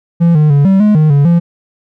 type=tone with pitch steps; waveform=triangle; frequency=169.6 / 151.9 / 142.4 / 192.7 / 210.6 / 154.4 / 142.1 / 170.8 Hz; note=E3 / D#3 / C#3 / G3 / G#3 / D#3 / C#3 / F3; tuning=+50 / -41 / +47 / -29 / +24 / -13 / +43 / -38 cents; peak=-3 dBFS; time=0.2-1.4 s; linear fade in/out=20 ms; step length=150 ms; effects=none